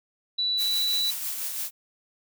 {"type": "tone", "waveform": "sine", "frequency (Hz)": 3951, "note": "B7", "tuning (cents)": 0, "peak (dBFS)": -23, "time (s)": [0.38, 1.11], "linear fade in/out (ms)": 10}
{"type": "noise with tremolo", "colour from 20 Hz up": "blue", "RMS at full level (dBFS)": -30, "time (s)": [0.57, 1.71], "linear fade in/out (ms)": 50, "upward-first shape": "triangle", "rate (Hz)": 6, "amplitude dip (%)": 40}
{"effects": []}